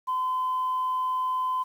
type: tone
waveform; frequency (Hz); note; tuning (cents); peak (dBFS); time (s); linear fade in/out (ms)
sine; 1022; C6; -41; -23; 0.07-1.64; 20
effects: tanh soft clip ceiling -21 dBFS + 9-bit